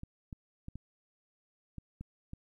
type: clicks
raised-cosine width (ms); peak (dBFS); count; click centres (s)
5; -30; 7; 0.034 / 0.328 / 0.684 / 0.756 / 1.783 / 2.01 / 2.334
effects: 12-bit